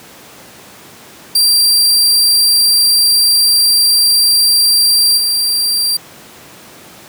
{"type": "tone with level steps", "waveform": "sawtooth", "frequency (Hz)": 4719, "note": "D8", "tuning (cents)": 7, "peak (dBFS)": [-5, -9], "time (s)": [1.35, 5.97], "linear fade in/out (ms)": 5, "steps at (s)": 5.17, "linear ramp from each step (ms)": 10, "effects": ["pink hiss -37 dBFS RMS until 7.08 s", "high-pass 150 Hz 12 dB/octave"]}